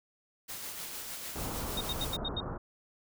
white noise with tremolo, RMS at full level -40 dBFS, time 0.48-2.17 s, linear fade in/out 20 ms, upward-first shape sine, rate 6.6 Hz, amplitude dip 30%
pink low-pass noise, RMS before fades -38 dBFS, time 1.35-2.58 s, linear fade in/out 10 ms, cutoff 1400 Hz, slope 48 dB/octave
sine tone bursts, 3706 Hz, A#7, 11 cents flat, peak -32 dBFS, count 6, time 1.77-2.404 s, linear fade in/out 5 ms, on 39 ms, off 80 ms
effects none

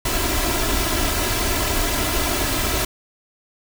pink noise with comb filter, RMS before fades -21 dBFS, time 0.05-2.85 s, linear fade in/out 5 ms, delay 3 ms, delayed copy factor +0.65, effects none

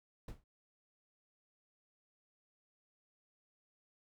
brown noise with exponential decay, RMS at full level -39 dBFS, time 0.28-0.44 s, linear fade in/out 5 ms, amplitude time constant 34 ms, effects none

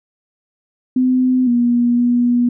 sine tone with pitch steps, 255 / 240.3 / 242.3 Hz, C4 / B3 / B3, -44 / -47 / -33 cents, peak -11 dBFS, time 0.96-2.49 s, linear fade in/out 5 ms, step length 510 ms, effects none

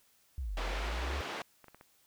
sine exponential two-way sweep, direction down then up, 73.42 to 41.2 to 73.42 Hz, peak -34 dBFS, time 0.38-1.21 s, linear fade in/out 0 ms, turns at 0.57 s
pink band-pass noise, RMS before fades -40 dBFS, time 0.57-1.42 s, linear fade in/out 2 ms, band 370 to 3400 Hz, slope 12 dB/octave
clicks, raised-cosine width 0.5 ms, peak -37 dBFS, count 4, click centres 1.643 / 1.683 / 1.746 / 1.811 s
effects white hiss -68 dBFS RMS until 2.06 s

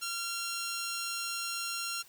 10% pulse tone pair together, 1378 / 3251 Hz, F6 / G#7, -24 / -38 cents, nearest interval octave + minor third, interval 1486 cents, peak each -26 / -37 dBFS, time 0.01-2.03 s, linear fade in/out 20 ms, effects white hiss -58 dBFS RMS until 2.08 s

